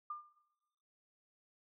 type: tone with exponential decay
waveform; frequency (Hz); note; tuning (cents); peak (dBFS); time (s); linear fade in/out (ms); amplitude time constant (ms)
sine; 1200; D6; +37; -37; 0.1-0.33; 5; 48
effects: noise-tail reverb RT60 1.0 s tail -17 dB re dry